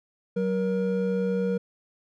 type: tone pair together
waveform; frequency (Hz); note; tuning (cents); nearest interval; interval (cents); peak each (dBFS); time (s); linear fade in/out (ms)
triangle; 188 / 473.7; F#3 / A#4; +28 / +28; octave + major third; 1600; -24; 0.36-1.58; 10
effects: none